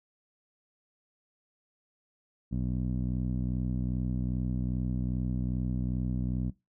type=tone with low-pass filter; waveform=15% pulse; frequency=62.5 Hz; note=B1; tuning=21 cents sharp; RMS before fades=-31 dBFS; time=2.51-6.51 s; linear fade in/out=20 ms; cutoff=230 Hz; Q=1.4; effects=noise-tail reverb RT60 0.2 s tail -19 dB re dry